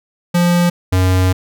square tone pair in turn, 174.61 / 92.5 Hz, F3 / F#2, 0 / 0 cents, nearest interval major seventh, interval 1100 cents, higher first, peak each -11 dBFS, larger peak neither, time 0.34-0.7 / 0.92-1.33 s, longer second, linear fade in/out 10 ms, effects none

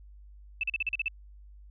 sine tone bursts, 2637 Hz, E7, in tune, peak -26 dBFS, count 8, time 0.61-1.082 s, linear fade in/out 2 ms, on 24 ms, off 40 ms, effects added 50 Hz sine -48 dBFS peak until 1.7 s

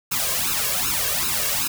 white noise with flanger, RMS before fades -23 dBFS, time 0.11-1.68 s, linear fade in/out 10 ms, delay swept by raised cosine 0.75 to 1.85 ms, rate 2.6 Hz, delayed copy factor +0.9, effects none

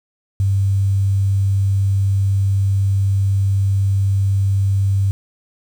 sine tone with quantisation, 98 Hz, G2, in tune, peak -13 dBFS, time 0.4-5.11 s, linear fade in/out 0 ms, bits 7, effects none

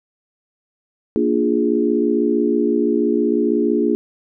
sine chord, Bb dominant seventh, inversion none, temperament equal, 233.1 / 293.7 / 349.2 / 415.3 Hz, Bb3 / D4 / F4 / Ab4, 0 / 0 / 0 / 0 cents, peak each -20 dBFS, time 1.16-3.95 s, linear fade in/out 0 ms, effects none

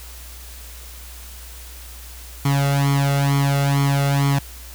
sawtooth tone with flanger, 140 Hz, C#3, 18 cents sharp, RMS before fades -18 dBFS, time 2.45-4.39 s, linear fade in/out 5 ms, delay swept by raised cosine 0.92 to 1.48 ms, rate 2.2 Hz, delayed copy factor +0.85, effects added 60 Hz sine -37 dBFS peak until 4.74 s + white hiss -41 dBFS RMS until 4.74 s

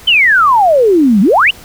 sine exponential two-way sweep, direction down then up, 3136 to 185 to 3136 Hz, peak -5 dBFS, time 0.07-1.51 s, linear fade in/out 10 ms, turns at 1.21 s, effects pink hiss -36 dBFS RMS until 1.64 s

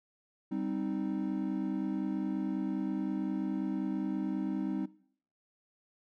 triangle chord, C minor, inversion second, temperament equal, 196 / 261.6 / 311.1 Hz, G3 / C4 / Eb4, 0 / 0 / 0 cents, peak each -34 dBFS, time 0.51-4.86 s, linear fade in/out 10 ms, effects noise-tail reverb RT60 0.6 s tail -20 dB re dry

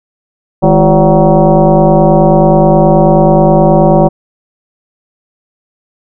sine tone with frequency modulation, 207.7 Hz, G#3, in tune, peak -3 dBFS, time 0.62-4.09 s, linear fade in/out 20 ms, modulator 183 Hz, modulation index 3.3, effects none

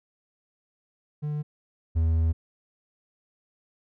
triangle tone pair in turn, 149.3 / 81.22 Hz, D3 / E2, +29 / -25 cents, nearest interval major seventh, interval 1054 cents, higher first, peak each -25 / -18 dBFS, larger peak second, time 1.22-1.43 / 1.95-2.33 s, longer second, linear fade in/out 20 ms, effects none

